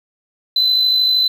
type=tone with amplitude modulation; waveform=sine; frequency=4027 Hz; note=B7; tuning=33 cents sharp; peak=-8 dBFS; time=0.56-1.28 s; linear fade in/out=5 ms; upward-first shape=sine; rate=53 Hz; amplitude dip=45%; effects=tanh soft clip ceiling -9 dBFS + 7-bit